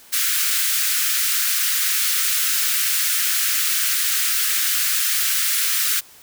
white high-pass noise, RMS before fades -20 dBFS, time 0.12-6.01 s, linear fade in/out 20 ms, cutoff 1300 Hz, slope 48 dB/octave, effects white hiss -47 dBFS RMS until 6.22 s

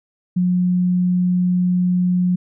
sine tone, 180 Hz, F#3, 47 cents flat, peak -14 dBFS, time 0.36-2.36 s, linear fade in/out 10 ms, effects none

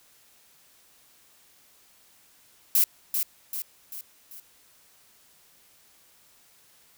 violet noise with echo, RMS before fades -20 dBFS, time 2.75-2.84 s, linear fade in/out 2 ms, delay 390 ms, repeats 4, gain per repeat -6 dB, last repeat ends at 4.4 s, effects white hiss -59 dBFS RMS until 6.97 s

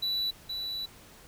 triangle tone pair in turn, 3951 / 3951 Hz, B7 / B7, 0 / 0 cents, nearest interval unison, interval 0 cents, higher neither, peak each -26 / -31 dBFS, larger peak first, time 0.02-0.31 / 0.49-0.86 s, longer second, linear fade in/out 10 ms, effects pink hiss -53 dBFS RMS until 1.27 s

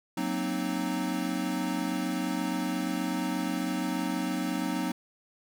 square chord, C half-diminished seventh, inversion second, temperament equal with one note detuned, 185 / 233.1 / 261.6 / 307.9 Hz, Gb3 / Bb3 / C4 / Eb4, 0 / 0 / 0 / -18 cents, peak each -35 / -37 / -34 / -34 dBFS, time 0.17-4.92 s, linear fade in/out 5 ms, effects none

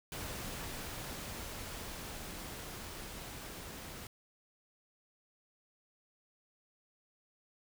pink noise with level ramp, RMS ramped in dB -42 to -47 dBFS, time 0.12-4.07 s, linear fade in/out 2 ms, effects none

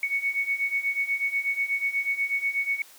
sine beating tone pair, 2217 / 2225.2 Hz, C#7 / C#7, 0 / +6 cents, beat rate 8.2 Hz, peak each -29 / -26 dBFS, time 0.03-2.82 s, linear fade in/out 2 ms, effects white hiss -51 dBFS RMS until 2.98 s + high-pass 300 Hz 12 dB/octave

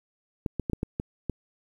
clicks, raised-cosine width 3 ms, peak -15 dBFS, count 7, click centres 0.462 / 0.597 / 0.698 / 0.733 / 0.831 / 0.999 / 1.297 s, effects 9-bit

